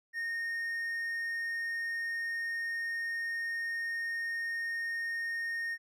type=tone; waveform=triangle; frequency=1845 Hz; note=A#6; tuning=18 cents flat; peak=-31 dBFS; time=0.13-5.78 s; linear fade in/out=50 ms; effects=none